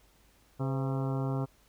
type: harmonic tone with a mistuned harmonic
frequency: 134.9 Hz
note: C#3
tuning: 47 cents flat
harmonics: 1 / 2 / 3 / 4 / 5 / 6 / 7 / 8 / 9 / 10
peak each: -30 / -36 / -40 / -42 / -44 / -46 / -47 / -48 / -49 / -50 dBFS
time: 0.59-1.46 s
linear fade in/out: 20 ms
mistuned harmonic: 4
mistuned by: -71 cents
effects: added 50 Hz sine -65 dBFS peak until 1.68 s + pink hiss -65 dBFS RMS until 1.68 s